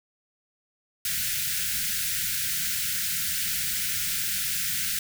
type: band-stop noise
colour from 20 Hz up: white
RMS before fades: -28 dBFS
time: 1.05-4.99 s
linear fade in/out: 2 ms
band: 210 to 1400 Hz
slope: 96 dB/octave
effects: none